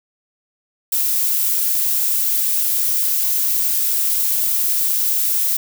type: noise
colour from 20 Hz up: violet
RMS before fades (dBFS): -18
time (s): 0.92-5.57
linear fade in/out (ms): 5
effects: none